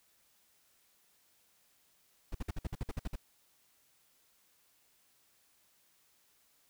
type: noise bursts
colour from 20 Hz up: brown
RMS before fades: -35 dBFS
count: 11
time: 2.32-3.157 s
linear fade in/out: 5 ms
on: 27 ms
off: 54 ms
effects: white hiss -70 dBFS RMS until 6.69 s